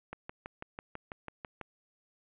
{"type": "click train", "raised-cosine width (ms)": 0.5, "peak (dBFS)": -25, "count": 10, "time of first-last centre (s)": [0.13, 1.613], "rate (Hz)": 6.07, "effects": ["resampled to 8000 Hz", "11-bit"]}